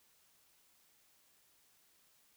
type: silence
effects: white hiss -70 dBFS RMS until 2.36 s